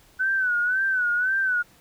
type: tone with vibrato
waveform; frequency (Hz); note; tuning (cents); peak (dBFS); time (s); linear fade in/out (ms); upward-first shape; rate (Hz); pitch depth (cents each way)
sine; 1500; F#6; +23; -20; 0.19-1.63; 20; sine; 1.9; 88
effects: pink hiss -56 dBFS RMS until 1.8 s